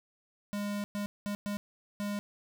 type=tone bursts at uneven times; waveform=square; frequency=204.5 Hz; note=G#3; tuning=26 cents flat; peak=-33 dBFS; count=5; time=0.53-0.84 / 0.95-1.06 / 1.26-1.35 / 1.46-1.57 / 2-2.19 s; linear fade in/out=0 ms; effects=none